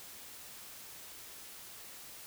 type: silence
effects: white hiss -50 dBFS RMS until 2.26 s